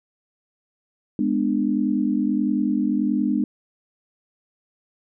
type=chord; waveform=sine; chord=G# diminished; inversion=none; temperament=just; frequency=207.7 / 249.2 / 299 Hz; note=G#3 / B3 / D4; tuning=0 / +16 / +31 cents; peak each=-23 dBFS; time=1.19-3.44 s; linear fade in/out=2 ms; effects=none